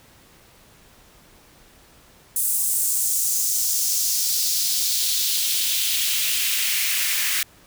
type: noise with high-pass filter sweep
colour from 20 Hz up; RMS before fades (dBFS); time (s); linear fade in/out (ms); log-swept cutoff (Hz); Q
white; -22; 2.36-7.43; 2; 9300 to 1900; 1.9
effects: pink hiss -52 dBFS RMS until 7.66 s